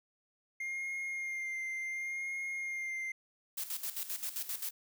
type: tone with vibrato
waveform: triangle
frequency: 2117 Hz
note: C7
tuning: 20 cents sharp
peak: -34 dBFS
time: 0.6-3.12 s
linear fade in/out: 5 ms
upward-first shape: sine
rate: 0.69 Hz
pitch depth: 22 cents each way
type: noise with tremolo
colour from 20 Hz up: blue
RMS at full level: -37 dBFS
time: 3.57-4.71 s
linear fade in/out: 10 ms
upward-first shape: square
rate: 7.6 Hz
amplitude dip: 70%
effects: none